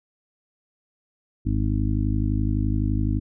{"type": "harmonic tone", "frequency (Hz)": 51.8, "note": "G#1", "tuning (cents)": -4, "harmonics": [1, 2, 3, 4, 5, 6], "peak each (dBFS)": [-24, -24, -36, -31, -29, -31], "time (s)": [1.45, 3.2], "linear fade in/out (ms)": 20, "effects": []}